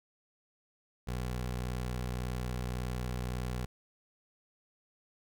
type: tone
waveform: 20% pulse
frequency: 61.8 Hz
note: B1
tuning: 2 cents sharp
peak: -29 dBFS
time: 1.07-3.66 s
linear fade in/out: 10 ms
effects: none